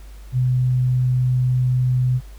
sine tone, 126.6 Hz, B2, 43 cents sharp, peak -15 dBFS, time 0.32-2.21 s, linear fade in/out 50 ms, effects added 50 Hz sine -36 dBFS peak until 2.38 s + pink hiss -51 dBFS RMS until 2.38 s

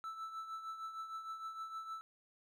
triangle tone with tremolo, 1318.5 Hz, E6, in tune, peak -38 dBFS, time 0.04-2.01 s, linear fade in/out 0 ms, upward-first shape triangle, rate 6.5 Hz, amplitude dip 65%, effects none

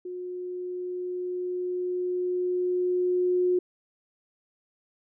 sine tone with level ramp, 361.1 Hz, F#4, 42 cents flat, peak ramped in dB -33 to -20 dBFS, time 0.05-3.59 s, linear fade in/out 5 ms, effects none

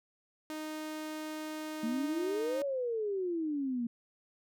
sawtooth tone, 309.6 Hz, D#4, 9 cents flat, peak -34 dBFS, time 0.5-2.62 s, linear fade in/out 0 ms
sine exponential two-way sweep, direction up then down, 221.9 to 572 to 230.3 Hz, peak -31 dBFS, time 1.83-3.87 s, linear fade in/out 5 ms, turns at 2.63 s
effects none

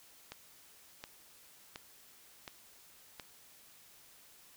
click train, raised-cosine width 0.2 ms, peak -26 dBFS, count 5, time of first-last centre 0.32-3.198 s, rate 1.39 Hz, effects white hiss -60 dBFS RMS until 4.56 s

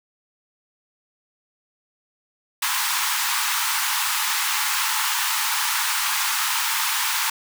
pink high-pass noise, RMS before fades -23 dBFS, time 2.62-7.3 s, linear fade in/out 5 ms, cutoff 840 Hz, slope 96 dB/octave, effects none

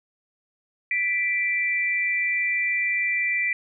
sine tone pair together, 1975.3 / 2349 Hz, B6 / D7, 0 / 0 cents, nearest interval minor third, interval 300 cents, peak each -24 dBFS, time 0.91-3.53 s, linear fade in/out 2 ms, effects none

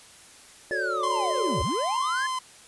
triangle linear two-way sweep, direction down then up, 1754 to 54.7 to 1754 Hz, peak -25 dBFS, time 0.71-2.27 s, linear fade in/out 10 ms, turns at 1.62 s
sine chord, D major seventh, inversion first, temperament just, 367.1 / 440.5 / 550.6 / 587.3 Hz, F#4 / A4 / C#5 / D5, -14 / +2 / -12 / 0 cents, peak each -33 / -35 / -34 / -35 dBFS, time 0.71-1.62 s, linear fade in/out 0 ms
45% pulse tone with vibrato, 1034 Hz, C6, 21 cents flat, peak -27 dBFS, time 1.03-2.39 s, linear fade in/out 5 ms, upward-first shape triangle, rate 3.5 Hz, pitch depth 19 cents each way
effects white hiss -50 dBFS RMS until 2.67 s + resampled to 24000 Hz

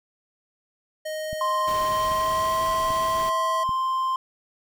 square tone with pitch glide, 622 to 648.4 Hz, D#5 to E5, -1 to -29 cents, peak -29 dBFS, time 1.05-3.64 s, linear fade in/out 10 ms, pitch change +72 cents, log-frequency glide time 1.79-2.7 s
click train, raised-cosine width 5 ms, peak -24 dBFS, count 4, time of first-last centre 1.33-3.692 s, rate 1.27 Hz
triangle tone, 1046.5 Hz, C6, in tune, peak -20 dBFS, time 1.41-4.16 s, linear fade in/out 2 ms
pink noise, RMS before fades -37 dBFS, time 1.67-3.3 s, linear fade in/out 10 ms
effects none

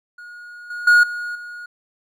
triangle tone with level steps, 1442 Hz, F#6, 45 cents flat, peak -34 / -25 / -7 / -23 / -30 dBFS, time 0.18-1.66 s, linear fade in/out 5 ms, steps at 0.7 / 0.87 / 1.03 / 1.35 s, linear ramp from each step 5 ms, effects none

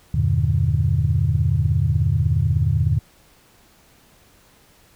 sine chord, E half-diminished seventh, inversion none, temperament just, 82.41 / 98.89 / 118.67 / 148.33 Hz, E2 / G2 / Bb2 / D3, 0 / +16 / +31 / +18 cents, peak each -21 dBFS, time 0.14-2.99 s, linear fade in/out 5 ms, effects tanh soft clip ceiling -6 dBFS + pink hiss -54 dBFS RMS until 4.95 s

